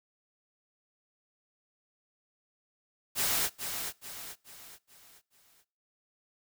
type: noise with echo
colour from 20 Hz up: white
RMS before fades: -29 dBFS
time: 3.15-3.5 s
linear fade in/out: 50 ms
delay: 430 ms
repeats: 5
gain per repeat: -7 dB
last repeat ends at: 5.65 s
effects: noise-tail reverb RT60 0.5 s tail -24 dB re dry